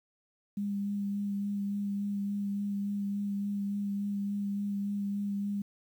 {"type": "tone with vibrato", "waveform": "sine", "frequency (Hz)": 201.6, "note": "G3", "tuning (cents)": 49, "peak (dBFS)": -30, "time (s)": [0.57, 5.62], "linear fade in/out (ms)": 5, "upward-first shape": "sine", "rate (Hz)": 3.5, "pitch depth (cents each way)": 14, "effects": ["10-bit"]}